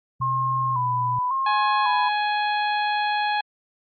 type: tone with pitch glide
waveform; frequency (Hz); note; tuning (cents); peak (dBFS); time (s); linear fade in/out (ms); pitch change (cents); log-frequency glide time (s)
sine; 128.2 to 121.92; C3 to B2; -35 to -22; -28; 0.2-1.19; 5; -87; 0.6-0.93
type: tone with vibrato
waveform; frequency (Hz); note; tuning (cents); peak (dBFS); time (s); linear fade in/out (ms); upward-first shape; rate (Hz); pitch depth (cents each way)
sine; 1032; C6; -24; -21; 0.21-2.09; 10; square; 0.91; 62
type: harmonic tone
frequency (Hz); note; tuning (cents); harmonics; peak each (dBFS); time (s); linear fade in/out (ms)
836; G#5; +11; 1 / 2 / 3 / 4 / 5; -22 / -28 / -32 / -34 / -36; 1.46-3.41; 5
effects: Opus 48 kbps